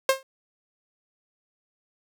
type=tone with exponential decay; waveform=sawtooth; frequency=533 Hz; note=C5; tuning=32 cents sharp; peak=-10 dBFS; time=0.09-0.23 s; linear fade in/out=2 ms; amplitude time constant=29 ms; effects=none